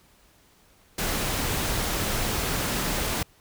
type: noise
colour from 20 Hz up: pink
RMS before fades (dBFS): -27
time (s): 0.98-3.23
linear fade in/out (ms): 5
effects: pink hiss -59 dBFS RMS until 3.4 s